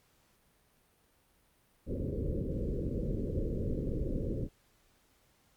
pink low-pass noise, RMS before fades -34 dBFS, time 1.86-4.49 s, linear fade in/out 50 ms, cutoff 550 Hz, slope 96 dB/octave, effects pink hiss -69 dBFS RMS until 5.56 s + Opus 48 kbps

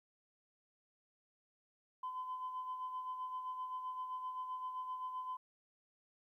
sine tone with tremolo, 1018 Hz, C6, 48 cents flat, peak -37 dBFS, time 2.03-5.37 s, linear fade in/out 5 ms, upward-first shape sine, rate 7.7 Hz, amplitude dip 50%, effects tanh soft clip ceiling -35 dBFS + 13-bit

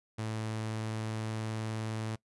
sawtooth tone, 110.1 Hz, A2, 2 cents sharp, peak -30 dBFS, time 0.18-2.16 s, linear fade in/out 10 ms, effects noise-tail reverb RT60 0.1 s tail -21 dB re dry + resampled to 24000 Hz

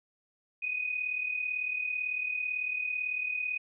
sine tone pair together, 2489 / 2527 Hz, D#7 / D#7, 0 / +26 cents, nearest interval unison, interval 26 cents, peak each -31 / -37 dBFS, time 0.62-3.58 s, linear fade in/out 10 ms, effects none

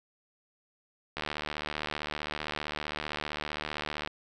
click train, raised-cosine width 0.3 ms, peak -17 dBFS, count 220, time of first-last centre 1.17-4.075 s, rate 75.4 Hz, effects none

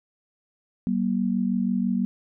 sine tone pair together, 191.33 / 237.4 Hz, G3 / A#3, -42 / +32 cents, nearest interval major third, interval 374 cents, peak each -24 dBFS, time 0.87-2.05 s, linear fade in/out 0 ms, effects none

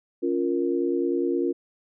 sine chord, Bb minor, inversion first, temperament just, 279.7 / 349.6 / 466.2 Hz, Db4 / F4 / Bb4, +16 / +2 / 0 cents, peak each -27 / -24 / -29 dBFS, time 0.22-1.53 s, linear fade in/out 20 ms, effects none

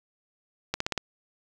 accelerating click train, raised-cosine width 0.2 ms, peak -10 dBFS, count 5, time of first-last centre 0.74-0.977 s, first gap 64 ms, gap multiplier 0.95, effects 7-bit

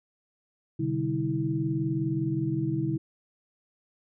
sine tone cluster, 128.6 / 148.1 / 193.7 / 323.5 Hz, C3 / D3 / G3 / E4, -30 / +15 / -20 / -32 cents, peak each -31 / -30 / -37 / -29 dBFS, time 0.79-2.98 s, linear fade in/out 10 ms, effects none

